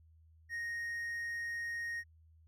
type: tone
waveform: triangle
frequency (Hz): 1864.7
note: A#6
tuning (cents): 0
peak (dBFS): -35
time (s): 0.49-2.04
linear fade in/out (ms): 50
effects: added 80 Hz sine -60 dBFS peak until 2.47 s